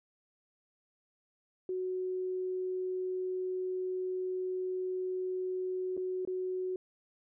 sine tone with dropouts, 369.8 Hz, F#4, 1 cent flat, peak -32 dBFS, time 1.69-6.76 s, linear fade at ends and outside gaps 2 ms, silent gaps 5.968-5.975 / 6.251-6.274 s, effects none

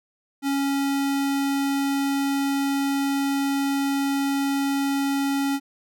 square tone, 277.2 Hz, C#4, in tune, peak -22 dBFS, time 0.42-5.6 s, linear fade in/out 50 ms, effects none

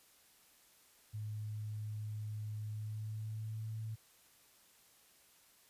sine tone with pitch glide, 106.8 to 110.31 Hz, G#2 to A2, +49 to +5 cents, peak -39 dBFS, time 1.13-3.96 s, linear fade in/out 20 ms, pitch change +56 cents, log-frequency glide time 2.67-3.68 s, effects white hiss -66 dBFS RMS until 5.69 s + resampled to 32000 Hz

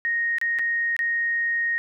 sine tone with dropouts, 1864.7 Hz, A#6, in tune, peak -21 dBFS, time 0.05-1.78 s, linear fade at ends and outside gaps 0 ms, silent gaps 0.384-0.414 / 0.587-0.593 / 0.965-0.991 s, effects none

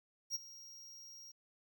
square tone with ADSR envelope, 5620 Hz, F8, 10 cents sharp, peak -34 dBFS, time 0.3-1.32 s, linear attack 50 ms, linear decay 21 ms, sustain -18 dB, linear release 12 ms, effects 12-bit

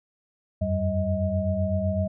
sine tone cluster, 86.8 / 94.7 / 193.3 / 632 Hz, F2 / F#2 / G3 / D#5, -10 / +41 / -24 / +27 cents, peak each -28 dBFS, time 0.61-2.08 s, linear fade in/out 10 ms, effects none

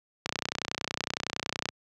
click train, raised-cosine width 0.2 ms, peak -11 dBFS, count 45, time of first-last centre 0.26-1.689 s, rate 30.8 Hz, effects high-pass 100 Hz 12 dB/octave

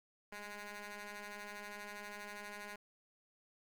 10% pulse ring-modulated tone, 207.7 Hz, G#3, in tune, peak -35 dBFS, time 0.32-2.76 s, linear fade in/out 5 ms, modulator 1240 Hz, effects none

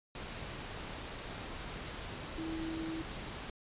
sine tone in noise, 323.4 Hz, E4, 33 cents flat, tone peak -37 dBFS, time 2.38-3.02 s, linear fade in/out 2 ms, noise pink, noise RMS -43 dBFS, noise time 0.15-3.5 s, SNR +3 dB, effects resampled to 8000 Hz

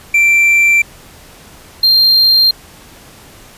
triangle tone pair in turn, 2349 / 4185 Hz, D7 / C8, 0 / 0 cents, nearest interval minor seventh, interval 1000 cents, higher second, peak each -5 dBFS, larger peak neither, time 0.14-0.82 / 1.83-2.51 s, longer neither, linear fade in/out 5 ms, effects pink hiss -39 dBFS RMS until 3.57 s + resampled to 32000 Hz

